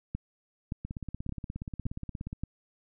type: two click trains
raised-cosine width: 5 ms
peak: -24 / -20 dBFS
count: 26 / 5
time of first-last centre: 0.85-2.329 / 0.15-2.436 s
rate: 16.9 / 1.75 Hz
effects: none